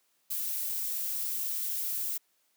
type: noise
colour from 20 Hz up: violet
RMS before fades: -33 dBFS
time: 0.3-2.18 s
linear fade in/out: 10 ms
effects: white hiss -72 dBFS RMS until 2.56 s + high-pass 200 Hz 12 dB/octave